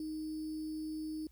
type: tone with sample-and-hold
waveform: sine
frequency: 311.1 Hz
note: D#4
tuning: in tune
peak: -37 dBFS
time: 0-1.27 s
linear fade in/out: 2 ms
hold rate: 4900 Hz
effects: added 60 Hz sine -59 dBFS peak until 1.31 s + white hiss -73 dBFS RMS until 1.31 s